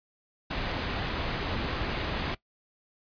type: low-pass noise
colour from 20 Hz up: pink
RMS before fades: -32 dBFS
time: 0.5-2.35 s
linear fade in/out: 10 ms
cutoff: 4300 Hz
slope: 24 dB/octave
effects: noise-tail reverb RT60 0.1 s tail -19 dB re dry + resampled to 11025 Hz